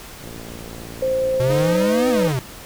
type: click train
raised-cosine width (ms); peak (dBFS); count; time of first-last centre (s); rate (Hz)
2; -23; 88; 0.24-1.764; 57.1
type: tone with pitch glide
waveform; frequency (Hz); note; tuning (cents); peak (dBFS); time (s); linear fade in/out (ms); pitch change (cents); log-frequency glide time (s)
sine; 523.3 to 497.7; C5 to B4; 0 to +13; -17; 1.02-2.28; 5; -87; 1.51-2.08
type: exponential two-way sweep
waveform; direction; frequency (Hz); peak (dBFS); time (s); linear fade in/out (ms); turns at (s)
square; up then down; 122 to 261.6 to 122; -20; 1.4-2.39; 0; 2.09
type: tone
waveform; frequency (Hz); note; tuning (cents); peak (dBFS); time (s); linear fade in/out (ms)
sawtooth; 311.1; D#4; 0; -21; 1.49-2.33; 20
effects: pink hiss -38 dBFS RMS until 2.65 s